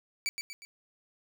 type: tone with echo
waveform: 20% pulse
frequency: 2303 Hz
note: D7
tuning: 34 cents flat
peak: -24 dBFS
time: 0.26-0.29 s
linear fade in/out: 0 ms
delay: 120 ms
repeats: 3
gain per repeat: -6 dB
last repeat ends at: 0.65 s
effects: none